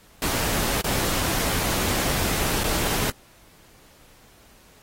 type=noise with dropouts; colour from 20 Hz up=pink; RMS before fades=-25 dBFS; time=0.22-3.1 s; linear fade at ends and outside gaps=1 ms; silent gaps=0.812-0.843 / 2.636-2.641 s; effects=pink hiss -54 dBFS RMS until 4.82 s + AAC 48 kbps